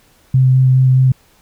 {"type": "tone with vibrato", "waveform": "sine", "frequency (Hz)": 130, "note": "C3", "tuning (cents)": -11, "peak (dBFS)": -7, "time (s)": [0.34, 1.12], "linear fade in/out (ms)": 5, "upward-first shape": "square", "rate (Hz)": 4.8, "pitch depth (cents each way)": 8, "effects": ["pink hiss -52 dBFS RMS until 1.41 s"]}